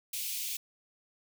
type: high-pass noise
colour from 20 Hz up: white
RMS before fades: -36 dBFS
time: 0.13-0.57 s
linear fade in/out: 5 ms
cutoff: 2300 Hz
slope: 48 dB/octave
effects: none